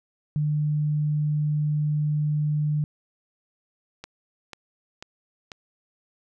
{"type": "tone", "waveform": "sine", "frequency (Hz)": 150, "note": "D3", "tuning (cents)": 37, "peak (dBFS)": -21, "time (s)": [0.36, 2.84], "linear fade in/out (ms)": 0}
{"type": "click train", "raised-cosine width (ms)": 0.2, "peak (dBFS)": -20, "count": 4, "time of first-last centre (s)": [4.04, 5.518], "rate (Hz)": 2.03}
{"effects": []}